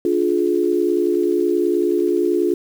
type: chord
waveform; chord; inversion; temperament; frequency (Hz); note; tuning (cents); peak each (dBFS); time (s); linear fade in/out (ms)
sine; D diminished; none; just; 293.7 / 352.4 / 422.9; D4 / F4 / Ab4; 0 / +16 / +31; -22 / -17 / -21; 0.05-2.54; 2
effects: 7-bit